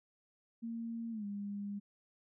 sine tone with pitch glide, 230 to 202.6 Hz, A#3 to G#3, -23 to -43 cents, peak -38 dBFS, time 0.62-1.8 s, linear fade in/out 20 ms, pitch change -220 cents, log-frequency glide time 1.11-1.25 s, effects none

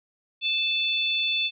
harmonic tone, 877 Hz, A5, 6 cents flat, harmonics 3 / 4 / 5, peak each -26 / -25 / -36 dBFS, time 0.41-1.51 s, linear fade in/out 50 ms, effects none

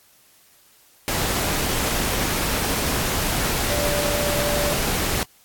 sine tone in noise, 584 Hz, D5, 10 cents flat, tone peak -24 dBFS, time 3.7-4.73 s, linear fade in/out 0 ms, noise pink, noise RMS -23 dBFS, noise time 1.08-5.23 s, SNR -4 dB, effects white hiss -55 dBFS RMS until 5.44 s + AAC 64 kbps

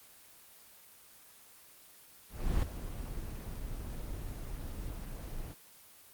brown noise with ADSR envelope, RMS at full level -28 dBFS, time 2.29-5.55 s, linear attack 340 ms, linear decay 6 ms, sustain -12 dB, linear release 36 ms, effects white hiss -57 dBFS RMS until 6.13 s + Opus 24 kbps

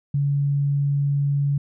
sine tone, 141.8 Hz, C#3, 40 cents sharp, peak -18 dBFS, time 0.14-1.58 s, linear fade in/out 5 ms, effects none

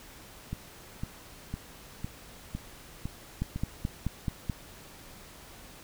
two click trains, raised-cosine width 5 ms, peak -17 / -21 dBFS, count 6 / 7, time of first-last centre 3.42-4.498 / 0.53-3.56 s, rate 4.64 / 1.98 Hz, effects pink hiss -50 dBFS RMS until 5.83 s

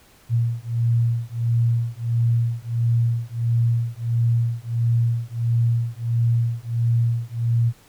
sine beating tone pair, 116.3 / 117.8 Hz, A#2 / A#2, -4 / +19 cents, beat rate 1.5 Hz, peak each -21 / -21 dBFS, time 0.29-7.73 s, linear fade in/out 50 ms, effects pink hiss -53 dBFS RMS until 7.88 s

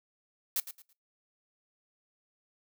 blue noise with echo, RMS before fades -30 dBFS, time 0.56-0.6 s, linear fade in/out 2 ms, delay 110 ms, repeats 3, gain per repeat -12 dB, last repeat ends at 0.93 s, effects noise-tail reverb RT60 0.2 s tail -20 dB re dry

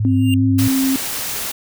sine tone with vibrato, 103.83 Hz, G#2, in tune, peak -15 dBFS, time 0-0.68 s, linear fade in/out 5 ms, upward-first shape sine, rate 5 Hz, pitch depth 68 cents each way
sine tone with pitch glide, 261.4 to 266.6 Hz, C4 to C4, -1 to +33 cents, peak -14 dBFS, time 0.05-0.96 s, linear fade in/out 0 ms, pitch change +34 cents, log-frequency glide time 0.27-0.58 s
square tone with exponential growth, 2794 Hz, F7, in tune, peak -21 dBFS, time 0.07-0.34 s, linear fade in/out 1 ms, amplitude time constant 57 ms
white noise, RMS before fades -24 dBFS, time 0.58-1.52 s, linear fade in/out 10 ms
effects none

